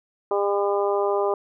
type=harmonic tone; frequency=201.5 Hz; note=G3; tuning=48 cents sharp; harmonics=2 / 3 / 4 / 5 / 6; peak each=-22 / -26 / -28 / -30 / -32 dBFS; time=0.31-1.34 s; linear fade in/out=2 ms; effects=none